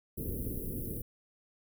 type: band-stop noise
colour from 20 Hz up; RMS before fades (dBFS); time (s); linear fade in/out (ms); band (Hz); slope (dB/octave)
pink; -37; 0.17-1.02; 10; 470 to 11000; 48
effects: none